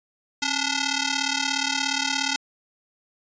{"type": "ring-modulated tone", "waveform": "5% pulse", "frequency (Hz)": 579, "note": "D5", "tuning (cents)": -25, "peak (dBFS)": -8, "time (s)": [0.42, 2.36], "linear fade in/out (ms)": 0, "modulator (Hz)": 308, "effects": ["resampled to 16000 Hz"]}